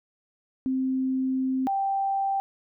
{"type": "tone pair in turn", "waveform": "sine", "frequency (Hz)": [261.6, 783.9], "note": ["C4", "G5"], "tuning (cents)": [0, 0], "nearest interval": "octave + perfect fifth", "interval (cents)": 1900, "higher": "second", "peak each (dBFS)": -23, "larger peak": "neither", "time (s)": [[0.66, 1.67], [1.67, 2.4]], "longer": "first", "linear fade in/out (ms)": 0, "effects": []}